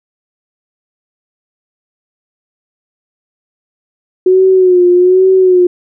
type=tone with vibrato; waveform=sine; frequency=366.4 Hz; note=F#4; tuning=17 cents flat; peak=-4 dBFS; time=4.26-5.67 s; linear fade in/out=5 ms; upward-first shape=sine; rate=1.2 Hz; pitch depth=56 cents each way; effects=none